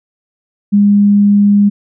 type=tone; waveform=sine; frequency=203.6 Hz; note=G#3; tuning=34 cents flat; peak=-5 dBFS; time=0.72-1.7 s; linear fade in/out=20 ms; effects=none

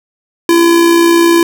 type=tone with amplitude modulation; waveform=square; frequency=338.3 Hz; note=E4; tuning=45 cents sharp; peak=-4 dBFS; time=0.49-1.43 s; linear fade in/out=2 ms; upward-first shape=sine; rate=60 Hz; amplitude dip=45%; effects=none

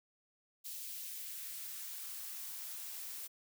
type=noise with high-pass filter sweep; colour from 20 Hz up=blue; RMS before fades=-45 dBFS; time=0.64-3.28 s; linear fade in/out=20 ms; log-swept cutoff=3100 to 340 Hz; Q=1; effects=none

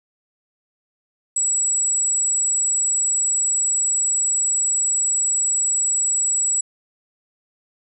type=tone; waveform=sine; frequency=7810 Hz; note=B8; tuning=20 cents flat; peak=-17 dBFS; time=1.36-6.61 s; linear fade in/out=5 ms; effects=none

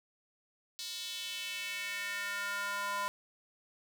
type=tone with high-pass filter sweep; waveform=square; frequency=202.2 Hz; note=G#3; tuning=46 cents flat; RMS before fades=-38 dBFS; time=0.79-3.08 s; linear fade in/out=0 ms; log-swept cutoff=4200 to 1000 Hz; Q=2.8; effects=none

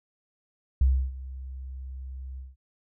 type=tone with ADSR envelope; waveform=sine; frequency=65.41 Hz; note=C2; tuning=in tune; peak=-16 dBFS; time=0.81-2.56 s; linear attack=4 ms; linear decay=300 ms; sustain=-19 dB; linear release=180 ms; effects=none

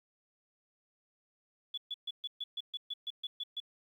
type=tone bursts; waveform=sine; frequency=3424 Hz; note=A7; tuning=48 cents flat; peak=-35 dBFS; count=12; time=1.74-3.602 s; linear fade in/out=5 ms; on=36 ms; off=130 ms; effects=11-bit

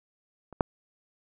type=clicks; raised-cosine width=1 ms; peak=-30 / -8 dBFS; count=2; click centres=0.527 / 0.608 s; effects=none

